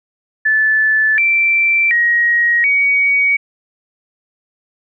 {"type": "tone with pitch steps", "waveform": "sine", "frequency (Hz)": [1744, 2343, 1889, 2252], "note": ["A6", "D7", "A#6", "C#7"], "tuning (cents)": [-16, -5, 22, 27], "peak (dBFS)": -10, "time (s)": [0.45, 3.37], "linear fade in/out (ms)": 10, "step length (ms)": 730, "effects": []}